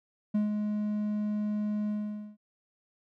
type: tone with ADSR envelope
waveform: triangle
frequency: 210 Hz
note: G#3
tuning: 19 cents sharp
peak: -21 dBFS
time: 0.34-2.37 s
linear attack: 11 ms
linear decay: 140 ms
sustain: -5 dB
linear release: 480 ms
effects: none